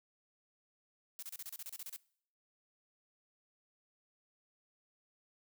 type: noise bursts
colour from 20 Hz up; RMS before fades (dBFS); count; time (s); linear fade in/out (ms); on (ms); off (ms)
blue; -45; 12; 1.19-1.962; 0; 35; 32
effects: noise-tail reverb RT60 0.6 s tail -22 dB re dry